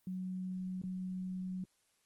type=tone with dropouts; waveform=sine; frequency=185 Hz; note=F#3; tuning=in tune; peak=-37 dBFS; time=0.07-1.64 s; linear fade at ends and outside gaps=2 ms; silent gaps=0.817-0.836 s; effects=white hiss -75 dBFS RMS until 2.05 s + Opus 24 kbps